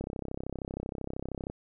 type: click train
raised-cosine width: 2 ms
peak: -22 dBFS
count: 50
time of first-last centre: 0.01-1.499 s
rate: 32.9 Hz
effects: none